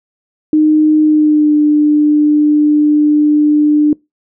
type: tone with pitch glide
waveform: sine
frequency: 307.4 to 298.8 Hz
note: D#4 to D4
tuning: -21 to +30 cents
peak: -6 dBFS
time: 0.53-3.93 s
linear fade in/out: 2 ms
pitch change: -49 cents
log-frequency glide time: 1.02-1.56 s
effects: noise-tail reverb RT60 0.2 s tail -24 dB re dry